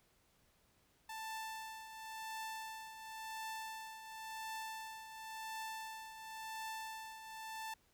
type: tone with tremolo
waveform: sawtooth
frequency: 884 Hz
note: A5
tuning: 8 cents sharp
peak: -38 dBFS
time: 1.09-7.74 s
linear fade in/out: 5 ms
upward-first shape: triangle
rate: 0.94 Hz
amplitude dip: 65%
effects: pink hiss -73 dBFS RMS until 7.93 s